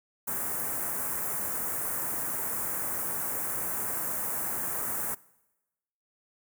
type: band-stop noise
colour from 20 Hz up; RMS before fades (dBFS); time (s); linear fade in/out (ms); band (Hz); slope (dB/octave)
white; -32; 0.27-5.15; 10; 1700 to 8400; 24
effects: noise-tail reverb RT60 1.0 s tail -22 dB re dry + high-pass 80 Hz 12 dB/octave